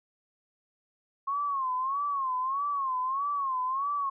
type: tone with vibrato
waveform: sine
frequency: 1082 Hz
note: C#6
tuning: 42 cents flat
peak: -27 dBFS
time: 1.27-4.1 s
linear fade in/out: 10 ms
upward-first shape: sine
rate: 1.6 Hz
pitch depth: 120 cents each way
effects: none